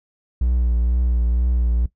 triangle tone with vibrato, 60 Hz, B1, 49 cents flat, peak -14 dBFS, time 0.41-1.86 s, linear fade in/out 5 ms, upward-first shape triangle, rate 2.1 Hz, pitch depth 51 cents each way, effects noise-tail reverb RT60 0.1 s tail -17 dB re dry

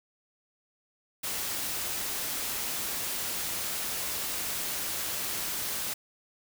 white noise, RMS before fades -33 dBFS, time 1.23-5.94 s, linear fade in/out 10 ms, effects none

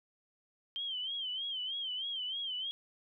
sine tone with vibrato, 3136 Hz, G7, in tune, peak -35 dBFS, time 0.76-2.71 s, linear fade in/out 0 ms, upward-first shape sine, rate 3.2 Hz, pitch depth 100 cents each way, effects none

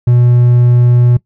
triangle tone, 121.8 Hz, B2, 24 cents flat, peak -3 dBFS, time 0.07-1.17 s, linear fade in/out 5 ms, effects noise-tail reverb RT60 0.1 s tail -20 dB re dry

